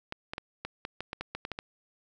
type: clicks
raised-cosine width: 0.3 ms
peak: -19 dBFS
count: 12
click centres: 0.124 / 0.335 / 0.381 / 0.65 / 0.851 / 1.006 / 1.131 / 1.21 / 1.35 / 1.451 / 1.517 / 1.589 s
effects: none